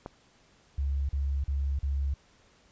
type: click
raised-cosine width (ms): 1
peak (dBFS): -23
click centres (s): 0.061
type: tone bursts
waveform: sine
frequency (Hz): 69.3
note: C#2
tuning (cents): 0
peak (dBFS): -26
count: 4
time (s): 0.78-2.14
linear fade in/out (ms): 5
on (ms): 310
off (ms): 40
effects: pink hiss -62 dBFS RMS until 2.71 s + resampled to 16000 Hz